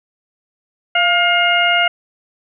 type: harmonic tone with a mistuned harmonic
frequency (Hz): 710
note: F5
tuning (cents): +28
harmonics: 1 / 2 / 3 / 4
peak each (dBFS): -17 / -17 / -17 / -17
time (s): 0.95-1.88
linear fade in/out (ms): 5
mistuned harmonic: 1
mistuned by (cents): -44
effects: none